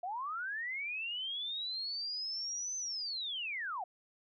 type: linear two-way sweep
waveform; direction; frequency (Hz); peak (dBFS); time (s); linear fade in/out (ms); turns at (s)
sine; up then down; 679 to 6170 to 679; -36; 0.03-3.84; 5; 2.77
effects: none